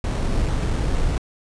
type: noise with sample-and-hold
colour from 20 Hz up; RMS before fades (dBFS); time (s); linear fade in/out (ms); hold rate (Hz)
brown; -21; 0.04-1.18; 2; 4900
effects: resampled to 22050 Hz